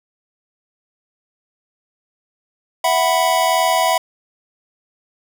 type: chord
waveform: square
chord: E suspended second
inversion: none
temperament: just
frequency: 659.3 / 741.7 / 988.9 Hz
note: E5 / F#5 / B5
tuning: 0 / +4 / +2 cents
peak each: -19 dBFS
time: 2.84-3.98 s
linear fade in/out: 5 ms
effects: none